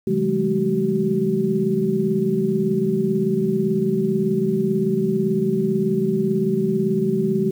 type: tone cluster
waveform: sine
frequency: 138.8 / 169.4 / 196.3 / 214.4 / 380 Hz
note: C#3 / E3 / G3 / A3 / F#4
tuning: +3 / +48 / +3 / -45 / +46 cents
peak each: -29 / -26 / -24 / -23 / -21 dBFS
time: 0.07-7.51 s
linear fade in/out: 5 ms
effects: 8-bit